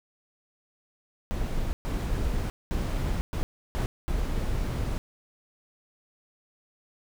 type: noise bursts at uneven times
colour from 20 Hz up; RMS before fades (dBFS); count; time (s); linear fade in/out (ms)
brown; -28; 6; 1.31-1.73 / 1.85-2.5 / 2.71-3.21 / 3.33-3.43 / 3.75-3.86 / 4.08-4.98; 0
effects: none